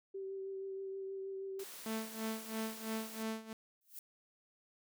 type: tone with vibrato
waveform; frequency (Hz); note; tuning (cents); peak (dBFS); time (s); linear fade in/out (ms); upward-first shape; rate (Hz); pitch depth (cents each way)
sine; 386.9; G4; -23; -40; 0.14-1.64; 10; triangle; 6.3; 17
type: high-pass noise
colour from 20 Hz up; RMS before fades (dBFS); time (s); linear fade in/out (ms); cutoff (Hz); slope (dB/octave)
white; -50; 1.59-3.23; 5; 170; 48
type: tone with tremolo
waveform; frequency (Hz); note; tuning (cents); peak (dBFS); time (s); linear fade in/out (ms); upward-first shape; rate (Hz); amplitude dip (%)
sawtooth; 221.4; A3; +11; -32; 1.86-3.53; 2; sine; 3; 85
type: noise with exponential growth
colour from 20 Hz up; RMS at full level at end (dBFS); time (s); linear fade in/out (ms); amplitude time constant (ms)
violet; -44; 3.81-3.99; 2; 38
effects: none